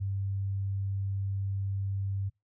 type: tone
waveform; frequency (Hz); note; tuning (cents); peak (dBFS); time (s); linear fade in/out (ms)
sine; 98; G2; 0; -29; 0-2.3; 20
effects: noise-tail reverb RT60 0.2 s tail -25 dB re dry